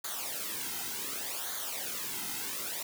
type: noise with flanger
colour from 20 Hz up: white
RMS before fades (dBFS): -37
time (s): 0.04-2.83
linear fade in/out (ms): 5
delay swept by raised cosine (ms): 0.37 to 1.77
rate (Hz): 0.67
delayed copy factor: -0.75
effects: none